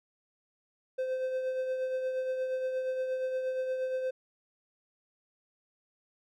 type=tone with tremolo; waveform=triangle; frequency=517 Hz; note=C5; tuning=21 cents flat; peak=-26 dBFS; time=0.98-4.11 s; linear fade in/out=10 ms; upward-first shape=triangle; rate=8.5 Hz; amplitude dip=45%; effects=none